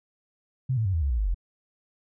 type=tone with pitch steps; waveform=sine; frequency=130 / 111.23 / 95.17 / 81.42 / 69.67 / 59.61 / 51 / 43.63 Hz; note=C3 / A2 / F#2 / E2 / C#2 / A#1 / G#1 / F1; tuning=-11 / +19 / +49 / -21 / +9 / +39 / -31 / -1 cents; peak=-22 dBFS; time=0.69-1.346 s; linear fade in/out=10 ms; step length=82 ms; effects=none